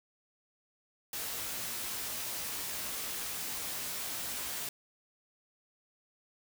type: noise with comb filter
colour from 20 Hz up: white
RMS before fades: -38 dBFS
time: 1.13-4.69 s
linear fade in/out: 2 ms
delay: 17 ms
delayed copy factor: +0.55
effects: none